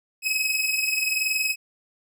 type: tone pair together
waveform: sawtooth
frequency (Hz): 2541 / 2562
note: D#7 / E7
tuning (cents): +36 / -50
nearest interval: unison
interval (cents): 14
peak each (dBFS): -22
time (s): 0.22-1.56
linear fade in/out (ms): 50
effects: none